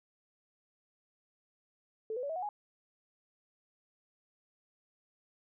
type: tone with pitch steps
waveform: sine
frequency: 440 / 499.6 / 567.3 / 644.2 / 731.5 / 830.6 Hz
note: A4 / B4 / C#5 / E5 / F#5 / G#5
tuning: 0 / +20 / +40 / -40 / -20 / 0 cents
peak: -34 dBFS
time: 2.1-2.49 s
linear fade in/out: 2 ms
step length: 65 ms
effects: none